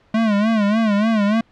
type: tone with vibrato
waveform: square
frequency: 213.9 Hz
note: A3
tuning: 49 cents flat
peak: -15 dBFS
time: 0.14-1.41 s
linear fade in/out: 5 ms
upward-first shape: sine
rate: 3.4 Hz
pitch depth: 110 cents each way
effects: pink hiss -56 dBFS RMS until 1.51 s + low-pass 3000 Hz 12 dB/octave